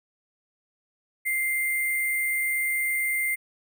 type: tone with sample-and-hold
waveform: sine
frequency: 2093 Hz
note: C7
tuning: in tune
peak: -23 dBFS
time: 1.25-3.36 s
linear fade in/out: 20 ms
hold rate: 11025 Hz
effects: none